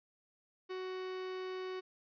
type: tone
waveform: 45% pulse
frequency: 372.2 Hz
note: F#4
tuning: 10 cents sharp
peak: -39 dBFS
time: 0.69-1.81 s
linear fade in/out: 20 ms
effects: resampled to 11025 Hz